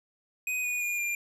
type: tone with pitch steps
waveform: square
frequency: 2500 / 2464 / 2429 / 2394 Hz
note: D#7 / D#7 / D#7 / D7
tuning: +8 / -17 / -42 / +33 cents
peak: -29 dBFS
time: 0.47-1.15 s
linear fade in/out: 2 ms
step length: 170 ms
effects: resampled to 32000 Hz